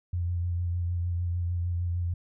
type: tone with vibrato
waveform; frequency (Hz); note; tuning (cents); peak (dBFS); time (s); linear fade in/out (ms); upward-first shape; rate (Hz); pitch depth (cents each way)
sine; 87.31; F2; 0; -26; 0.13-2.14; 5; triangle; 6.6; 33
effects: none